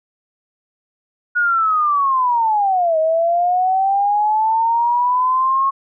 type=linear two-way sweep; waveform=sine; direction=down then up; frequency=1459 to 628 to 1093 Hz; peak=-13 dBFS; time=1.35-5.71 s; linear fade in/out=20 ms; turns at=2.98 s; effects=none